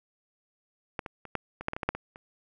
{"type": "clicks", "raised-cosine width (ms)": 0.5, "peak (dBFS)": [-16, -22, -28, -13, -23, -12, -18, -19, -16, -9, -20, -30], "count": 12, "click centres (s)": [0.992, 1.062, 1.253, 1.353, 1.61, 1.684, 1.734, 1.765, 1.832, 1.89, 1.95, 2.159], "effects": []}